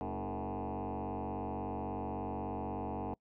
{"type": "tone with frequency modulation", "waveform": "sine", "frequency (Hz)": 266, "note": "C4", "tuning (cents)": 29, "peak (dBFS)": -34, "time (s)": [0.01, 3.14], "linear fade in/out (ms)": 0, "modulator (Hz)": 96.4, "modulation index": 6.7, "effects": ["noise-tail reverb RT60 0.1 s tail -26 dB re dry", "tanh soft clip ceiling -33 dBFS"]}